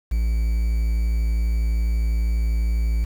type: tone with quantisation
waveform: triangle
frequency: 56.1 Hz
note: A1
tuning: 34 cents sharp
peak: -16 dBFS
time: 0.11-3.05 s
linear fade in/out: 10 ms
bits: 7
effects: none